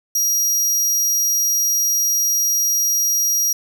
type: tone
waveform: sawtooth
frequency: 5720 Hz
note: F8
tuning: 41 cents sharp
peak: -13 dBFS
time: 0.15-3.53 s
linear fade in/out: 5 ms
effects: none